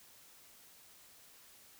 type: silence
effects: white hiss -60 dBFS RMS until 1.79 s